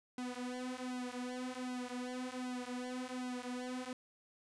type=tone with flanger; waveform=sawtooth; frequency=250.8 Hz; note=B3; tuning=27 cents sharp; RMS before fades=-42 dBFS; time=0.18-3.93 s; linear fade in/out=2 ms; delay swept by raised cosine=1.7 to 7.2 ms; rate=1.3 Hz; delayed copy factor=-1; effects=resampled to 22050 Hz + 11-bit